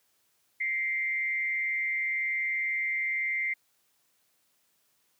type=tone with frequency modulation; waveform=sine; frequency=2093 Hz; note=C7; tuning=in tune; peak=-27 dBFS; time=0.6-3.54 s; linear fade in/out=10 ms; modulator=172 Hz; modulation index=0.43; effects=white hiss -71 dBFS RMS until 5.19 s + high-pass 80 Hz 12 dB/octave